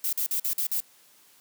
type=noise bursts; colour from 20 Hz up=violet; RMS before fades=-27 dBFS; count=6; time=0.04-0.803 s; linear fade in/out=2 ms; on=88 ms; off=47 ms; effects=white hiss -58 dBFS RMS until 1.4 s + high-pass 150 Hz 12 dB/octave